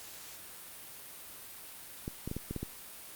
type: clicks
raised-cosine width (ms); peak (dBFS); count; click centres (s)
3; -23; 7; 2.079 / 2.276 / 2.314 / 2.366 / 2.51 / 2.563 / 2.63
effects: white hiss -48 dBFS RMS until 3.15 s + Opus 48 kbps